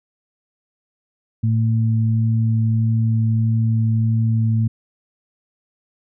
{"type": "tone pair together", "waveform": "sine", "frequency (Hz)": [112.3, 224.6], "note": ["A2", "A3"], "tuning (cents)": [36, 36], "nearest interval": "octave", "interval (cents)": 1200, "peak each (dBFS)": [-15, -23], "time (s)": [1.43, 4.68], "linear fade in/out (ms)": 10, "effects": []}